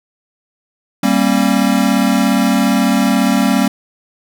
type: chord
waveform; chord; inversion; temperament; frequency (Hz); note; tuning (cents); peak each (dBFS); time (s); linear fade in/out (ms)
square; G diminished; none; equal with one note detuned; 196 / 233.1 / 270.5; G3 / Bb3 / Db4; 0 / 0 / -42; -16; 1.03-3.68; 5
effects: none